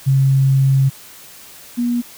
sine tone pair in turn, 135 / 240.5 Hz, C#3 / B3, -45 / -46 cents, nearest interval minor seventh, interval 999 cents, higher second, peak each -10 / -15 dBFS, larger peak first, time 0.06-0.9 / 1.77-2.02 s, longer first, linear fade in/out 20 ms, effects white hiss -40 dBFS RMS until 2.17 s

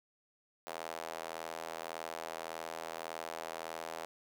square tone with high-pass filter, 40.87 Hz, E1, 14 cents flat, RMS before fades -43 dBFS, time 0.67-4.05 s, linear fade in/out 0 ms, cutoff 640 Hz, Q 1.7, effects none

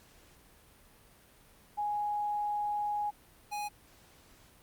sine / square tone pair in turn, 830.6 / 830.6 Hz, G#5 / G#5, 0 / 0 cents, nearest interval unison, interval 0 cents, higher neither, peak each -30 / -35 dBFS, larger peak first, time 1.77-3.11 / 3.51-3.69 s, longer first, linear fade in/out 20 ms, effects pink hiss -60 dBFS RMS until 4.62 s + Opus 48 kbps

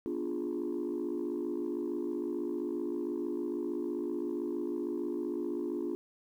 sine chord, B diminished seventh, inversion none, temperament equal, 246.9 / 293.7 / 349.2 / 415.3 Hz, B3 / D4 / F4 / Ab4, 0 / 0 / 0 / 0 cents, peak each -39 / -36 / -34 / -39 dBFS, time 0.06-5.95 s, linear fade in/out 0 ms, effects tanh soft clip ceiling -27 dBFS + 11-bit

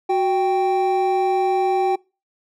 triangle tone pair together, 370 / 784 Hz, F#4 / G5, 0 / 0 cents, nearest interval octave + minor second, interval 1300 cents, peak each -17 dBFS, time 0.09-1.96 s, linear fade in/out 10 ms, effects noise-tail reverb RT60 0.3 s tail -25 dB re dry

